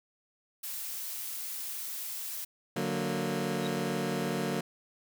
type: noise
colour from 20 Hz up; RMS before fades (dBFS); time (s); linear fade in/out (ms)
blue; -38; 0.63-2.45; 10
type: chord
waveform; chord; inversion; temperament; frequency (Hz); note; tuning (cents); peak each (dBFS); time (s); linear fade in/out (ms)
20% pulse; D augmented; none; equal with one note detuned; 146.83 / 185 / 231.5; D3 / F#3 / A#3; 0 / 0 / -12; -31 / -29 / -29; 2.76-4.61; 5
type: tone with exponential growth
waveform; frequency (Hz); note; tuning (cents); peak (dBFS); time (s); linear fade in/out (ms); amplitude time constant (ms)
sine; 3820; A#7; +42; -35; 3.57-3.67; 1; 20
effects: none